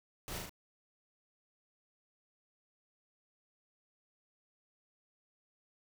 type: noise with echo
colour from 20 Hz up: pink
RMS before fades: -43 dBFS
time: 0.28-0.38 s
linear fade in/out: 0 ms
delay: 38 ms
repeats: 3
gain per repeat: -2 dB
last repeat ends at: 0.494 s
effects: none